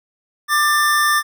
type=tone pair together; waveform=square; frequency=1189 / 1780.2 Hz; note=D6 / A6; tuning=+21 / +20 cents; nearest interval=perfect fifth; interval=699 cents; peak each=-17 dBFS; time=0.48-1.23 s; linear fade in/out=50 ms; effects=none